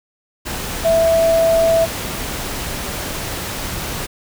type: tone in noise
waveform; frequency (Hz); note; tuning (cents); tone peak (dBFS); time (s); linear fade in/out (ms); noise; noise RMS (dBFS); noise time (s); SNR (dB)
sine; 659.3; E5; 0; -11; 0.84-1.86; 20; pink; -25; 0.45-4.07; +11
effects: none